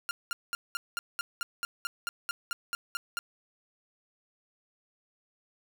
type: tone bursts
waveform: sawtooth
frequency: 1396.9 Hz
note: F6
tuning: in tune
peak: -27 dBFS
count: 15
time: 0.09-3.19 s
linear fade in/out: 0 ms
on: 20 ms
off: 200 ms
effects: none